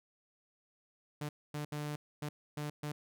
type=tone bursts at uneven times; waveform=sawtooth; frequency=148.5 Hz; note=D3; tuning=20 cents sharp; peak=-33 dBFS; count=6; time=1.21-1.29 / 1.54-1.65 / 1.72-1.96 / 2.22-2.29 / 2.57-2.7 / 2.83-2.92 s; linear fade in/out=5 ms; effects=none